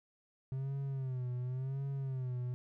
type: tone with vibrato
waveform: triangle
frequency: 130.81 Hz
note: C3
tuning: in tune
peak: -33 dBFS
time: 0.52-2.54 s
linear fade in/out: 0 ms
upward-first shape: sine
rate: 0.92 Hz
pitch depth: 96 cents each way
effects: none